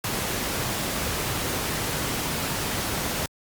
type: noise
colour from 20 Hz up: pink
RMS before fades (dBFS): -27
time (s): 0.04-3.26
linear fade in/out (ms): 2
effects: high-pass 60 Hz 12 dB/octave + Opus 48 kbps